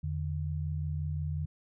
sine tone pair together, 84.16 / 149.8 Hz, E2 / D3, +36 / +35 cents, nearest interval minor seventh, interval 999 cents, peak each -33 / -34 dBFS, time 0.03-1.46 s, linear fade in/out 10 ms, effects none

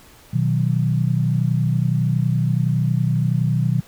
sine chord, B major, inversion none, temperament equal, 123.47 / 155.56 / 185 Hz, B2 / D#3 / F#3, 0 / 0 / 0 cents, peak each -19 / -20 / -24 dBFS, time 0.33-3.81 s, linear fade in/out 10 ms, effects pink hiss -48 dBFS RMS until 3.87 s

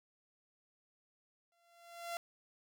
sawtooth tone with exponential growth, 685 Hz, F5, 34 cents flat, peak -33 dBFS, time 1.52-2.17 s, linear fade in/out 1 ms, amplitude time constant 140 ms, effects none

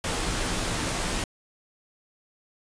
pink noise with comb filter, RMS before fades -28 dBFS, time 0.04-1.24 s, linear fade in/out 2 ms, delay 14 ms, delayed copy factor -0.5, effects resampled to 22050 Hz

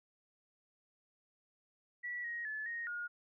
sine tone with pitch steps, 1946 / 1883 / 1728 / 1866 / 1431 Hz, B6 / A#6 / A6 / A#6 / F6, -26 / +17 / -32 / +1 / +42 cents, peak -38 dBFS, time 2.03-3.08 s, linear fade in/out 20 ms, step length 210 ms, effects none

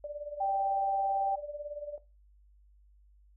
sine tone with tremolo, 587.3 Hz, D5, in tune, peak -34 dBFS, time 0.04-1.98 s, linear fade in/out 2 ms, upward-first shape sine, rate 18 Hz, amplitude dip 65%
sine tone, 784 Hz, G5, in tune, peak -27 dBFS, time 0.4-1.36 s, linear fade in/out 10 ms
effects noise-tail reverb RT60 0.3 s tail -17 dB re dry + added 50 Hz sine -58 dBFS peak until 3.36 s

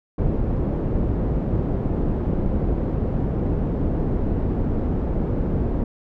pink low-pass noise, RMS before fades -22 dBFS, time 0.18-5.84 s, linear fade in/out 5 ms, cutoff 400 Hz, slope 12 dB/octave, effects none

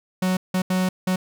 45% pulse tone bursts at uneven times, 185 Hz, F#3, in tune, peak -19 dBFS, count 4, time 0.22-0.37 / 0.54-0.62 / 0.7-0.89 / 1.07-1.16 s, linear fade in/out 5 ms, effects none

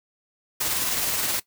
white noise with tremolo, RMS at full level -24 dBFS, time 0.6-1.4 s, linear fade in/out 10 ms, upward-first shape sine, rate 19 Hz, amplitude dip 30%, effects noise-tail reverb RT60 0.1 s tail -18 dB re dry

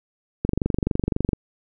click train, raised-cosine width 3 ms, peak -8 dBFS, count 22, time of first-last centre 0.45-1.332 s, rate 23.8 Hz, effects none

